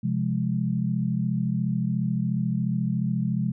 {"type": "chord", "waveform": "sine", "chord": "F minor", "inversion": "second", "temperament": "equal with one note detuned", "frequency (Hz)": [130.81, 173.61, 207.7], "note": ["C3", "F3", "Ab3"], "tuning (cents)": [0, -10, 0], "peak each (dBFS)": -27, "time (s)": [0.03, 3.52], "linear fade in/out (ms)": 10, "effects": []}